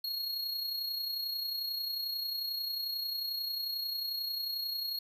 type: tone with amplitude modulation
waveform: square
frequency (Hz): 4300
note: C8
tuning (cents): +47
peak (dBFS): -32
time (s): 0.04-4.99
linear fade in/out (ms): 5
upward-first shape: sine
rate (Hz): 31.2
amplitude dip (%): 45
effects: none